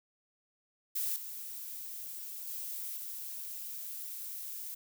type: noise with level steps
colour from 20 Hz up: violet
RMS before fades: -34 / -43 / -40 / -42 dBFS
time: 0.95-4.75 s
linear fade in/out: 10 ms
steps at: 1.16 / 2.47 / 2.97 s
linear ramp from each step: 2 ms
effects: none